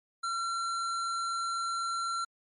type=tone with hard clipping; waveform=sine; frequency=1362 Hz; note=F6; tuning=44 cents flat; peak=-32 dBFS; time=0.23-2.25 s; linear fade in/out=10 ms; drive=17 dB; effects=MP3 48 kbps